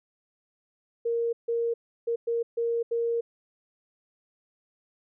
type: tone bursts at uneven times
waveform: sine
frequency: 466.2 Hz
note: A#4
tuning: in tune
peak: -24 dBFS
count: 6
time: 1.05-1.33 / 1.48-1.74 / 2.07-2.16 / 2.27-2.43 / 2.57-2.83 / 2.91-3.21 s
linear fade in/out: 10 ms
effects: none